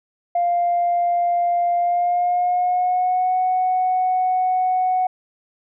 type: tone with pitch glide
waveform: sine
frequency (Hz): 698.5 to 739.6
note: F5 to F#5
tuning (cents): 0 to -1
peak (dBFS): -15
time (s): 0.35-5.07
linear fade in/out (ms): 5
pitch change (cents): +99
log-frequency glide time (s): 1.77-3.36
effects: tanh soft clip ceiling -12 dBFS